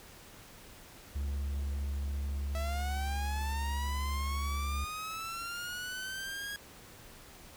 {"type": "tone", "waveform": "triangle", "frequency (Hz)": 70.2, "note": "C#2", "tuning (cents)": 22, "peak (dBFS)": -30, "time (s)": [1.15, 4.85], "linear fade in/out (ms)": 10}
{"type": "linear sweep", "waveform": "sawtooth", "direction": "up", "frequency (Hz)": [653, 1653], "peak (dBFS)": -34, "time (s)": [2.55, 6.56], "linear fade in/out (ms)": 0}
{"effects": ["pink hiss -53 dBFS RMS until 7.56 s"]}